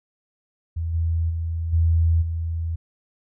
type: tone with level steps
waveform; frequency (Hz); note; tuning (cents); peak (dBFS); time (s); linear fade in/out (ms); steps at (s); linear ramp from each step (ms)
sine; 82.6; E2; +4; -23 / -19 / -23 / -15 / -23; 0.76-2.76; 10; 0.93 / 1.29 / 1.72 / 2.21; 20
effects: none